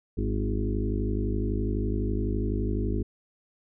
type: harmonic tone with a mistuned harmonic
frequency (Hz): 51.91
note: G#1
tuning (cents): 0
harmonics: 1 / 2 / 4 / 5 / 6 / 7 / 8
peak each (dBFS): -28 / -31 / -34 / -35 / -36 / -36 / -37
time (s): 0.17-3.03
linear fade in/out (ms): 10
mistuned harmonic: 6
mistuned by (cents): +28
effects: none

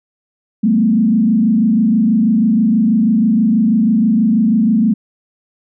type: tone with frequency modulation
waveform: sine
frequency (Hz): 220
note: A3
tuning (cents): 0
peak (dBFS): -9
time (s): 0.63-4.94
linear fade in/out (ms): 10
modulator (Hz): 26.2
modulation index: 1
effects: none

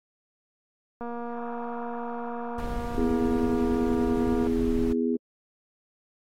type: click train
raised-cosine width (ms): 1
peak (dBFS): -23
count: 821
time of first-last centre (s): 1.01-4.47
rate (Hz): 237
type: noise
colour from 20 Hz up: brown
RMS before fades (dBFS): -33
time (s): 2.58-4.93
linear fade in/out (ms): 5
type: harmonic tone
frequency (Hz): 82.41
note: E2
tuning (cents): 0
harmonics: 3 / 4 / 5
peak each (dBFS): -25 / -30 / -28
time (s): 2.97-5.17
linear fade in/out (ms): 10
effects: AAC 48 kbps

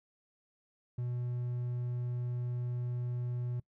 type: tone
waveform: triangle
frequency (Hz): 122.4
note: B2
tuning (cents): -15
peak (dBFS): -31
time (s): 0.98-3.6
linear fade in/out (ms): 5
effects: noise-tail reverb RT60 0.1 s tail -23 dB re dry

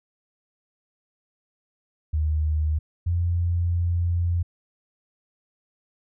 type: tone pair in turn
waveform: sine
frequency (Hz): 77.1 / 86.54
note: D#2 / F2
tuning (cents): -15 / -15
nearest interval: major second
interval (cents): 200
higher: second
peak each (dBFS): -20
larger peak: neither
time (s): 2.13-2.79 / 3.06-4.43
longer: second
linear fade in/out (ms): 10
effects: none

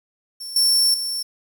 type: tone with level steps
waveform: sawtooth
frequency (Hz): 5430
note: F8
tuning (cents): -50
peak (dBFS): -28 / -12 / -21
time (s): 0.4-1.23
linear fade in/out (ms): 10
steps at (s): 0.56 / 0.94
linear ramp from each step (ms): 2
effects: 9-bit

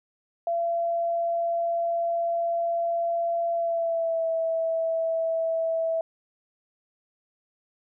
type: tone with pitch glide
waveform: sine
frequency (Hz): 679 to 654.7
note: F5 to E5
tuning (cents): -49 to -12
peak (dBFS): -23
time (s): 0.47-6.01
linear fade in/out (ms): 2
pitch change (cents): -63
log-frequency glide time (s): 3.51-4.27
effects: none

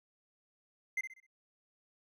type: tone with echo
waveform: triangle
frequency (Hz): 2077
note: C7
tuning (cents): -13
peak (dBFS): -29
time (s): 0.97-1.01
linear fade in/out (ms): 5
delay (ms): 64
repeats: 4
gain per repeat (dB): -9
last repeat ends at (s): 1.266
effects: none

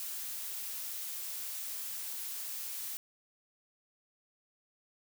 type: noise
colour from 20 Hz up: blue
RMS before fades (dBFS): -40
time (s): 0-2.97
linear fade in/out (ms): 0
effects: none

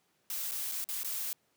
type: noise with dropouts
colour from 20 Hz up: blue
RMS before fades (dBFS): -36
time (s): 0.3-1.33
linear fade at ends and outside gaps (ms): 1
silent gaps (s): 0.512-0.518 / 0.716-0.72 / 0.842-0.888 / 1.033-1.046
effects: pink hiss -73 dBFS RMS until 1.56 s + high-pass 150 Hz 12 dB/octave

